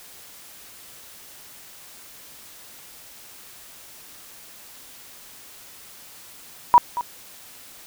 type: tone with echo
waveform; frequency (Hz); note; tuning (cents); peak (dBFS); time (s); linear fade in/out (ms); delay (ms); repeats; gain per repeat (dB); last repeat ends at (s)
sine; 964; B5; -42; -7; 6.74-6.78; 0; 230; 1; -15; 7.01
effects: white hiss -45 dBFS RMS until 7.86 s